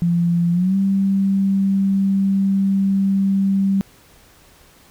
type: tone with pitch glide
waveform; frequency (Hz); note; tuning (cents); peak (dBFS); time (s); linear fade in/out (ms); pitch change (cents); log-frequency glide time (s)
sine; 171.8 to 195.08; F3 to G3; -28 to -8; -14; 0.02-3.81; 0; +220; 0.52-0.76
effects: pink hiss -50 dBFS RMS until 4.9 s